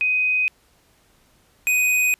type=tone pair in turn; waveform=sine / square; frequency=2506 / 2497 Hz; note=D#7 / D#7; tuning=+12 / +6 cents; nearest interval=unison; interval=6 cents; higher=first; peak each=-17 dBFS; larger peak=neither; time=0.01-0.48 / 1.67-2.14 s; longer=neither; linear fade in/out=0 ms; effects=pink hiss -59 dBFS RMS until 2.19 s + resampled to 32000 Hz